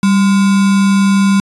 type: tone with sample-and-hold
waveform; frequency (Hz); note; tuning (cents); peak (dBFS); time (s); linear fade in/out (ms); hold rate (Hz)
sine; 196; G3; 0; -7; 0.03-1.4; 2; 1225
effects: resampled to 24000 Hz